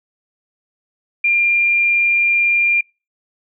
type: tone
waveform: sine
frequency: 2394 Hz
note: D7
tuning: 33 cents sharp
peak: -12 dBFS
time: 1.24-2.81 s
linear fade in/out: 5 ms
effects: noise-tail reverb RT60 0.3 s tail -26 dB re dry